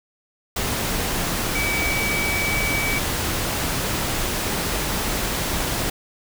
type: tone in noise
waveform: sine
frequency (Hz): 2287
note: D7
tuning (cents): -47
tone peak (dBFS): -23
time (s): 1.55-2.99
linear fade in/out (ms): 5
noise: pink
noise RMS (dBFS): -24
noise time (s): 0.56-5.9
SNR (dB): -2
effects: none